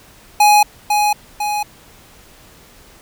square tone with echo, 834 Hz, G#5, 7 cents sharp, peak -8 dBFS, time 0.4-0.63 s, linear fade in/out 5 ms, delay 500 ms, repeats 2, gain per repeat -5 dB, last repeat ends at 1.63 s, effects pink hiss -45 dBFS RMS until 3.01 s

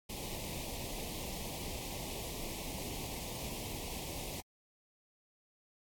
pink band-stop noise, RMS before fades -42 dBFS, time 0.09-4.41 s, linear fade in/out 10 ms, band 1000 to 2100 Hz, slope 48 dB/octave, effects AAC 64 kbps

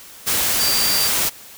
sine tone in noise, 4699 Hz, D8, in tune, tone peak -20 dBFS, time 0.59-1.09 s, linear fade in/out 20 ms, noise white, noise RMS -19 dBFS, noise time 0.26-1.3 s, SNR -4 dB, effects white hiss -41 dBFS RMS until 1.57 s

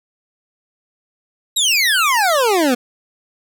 25% pulse exponential sweep, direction down, 3927 to 236.1 Hz, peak -9 dBFS, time 1.56-2.75 s, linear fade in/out 10 ms, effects none

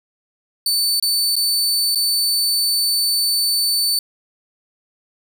sawtooth tone with dropouts, 4520 Hz, C#8, 33 cents sharp, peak -13 dBFS, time 0.66-3.99 s, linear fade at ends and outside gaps 2 ms, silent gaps 0.999-1.025 / 1.356-1.364 / 1.949-1.956 s, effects none

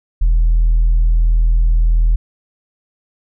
sine tone, 40.73 Hz, E1, 20 cents flat, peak -7 dBFS, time 0.21-2.16 s, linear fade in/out 10 ms, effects tanh soft clip ceiling -7 dBFS

